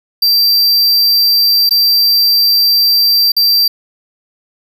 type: tone with dropouts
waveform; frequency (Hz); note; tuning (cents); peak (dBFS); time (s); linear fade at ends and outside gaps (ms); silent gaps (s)
square; 4699; D8; 0; -8; 0.22-3.68; 5; 1.693-1.708 / 3.32-3.365
effects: none